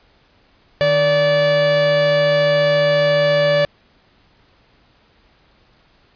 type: tone pair together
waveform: 45% pulse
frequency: 153.36 / 579 Hz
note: D#3 / D5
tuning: -25 / -25 cents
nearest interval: octave + major seventh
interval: 2300 cents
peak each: -23 / -13 dBFS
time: 0.81-3.65 s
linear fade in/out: 0 ms
effects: pink hiss -55 dBFS RMS until 6.15 s + resampled to 11025 Hz